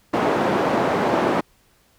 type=band-pass noise; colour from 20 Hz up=white; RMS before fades=-20 dBFS; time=0.13-1.41 s; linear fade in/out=10 ms; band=190 to 760 Hz; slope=12 dB/octave; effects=pink hiss -59 dBFS RMS until 1.98 s